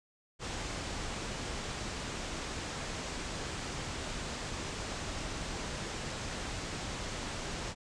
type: low-pass noise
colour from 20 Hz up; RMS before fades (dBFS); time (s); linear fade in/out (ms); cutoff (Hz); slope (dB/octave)
pink; -39; 0.39-7.75; 50; 8300; 48
effects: none